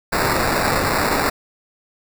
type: noise with sample-and-hold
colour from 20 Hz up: white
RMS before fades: -19 dBFS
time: 0.12-1.3 s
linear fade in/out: 10 ms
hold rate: 3150 Hz
effects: none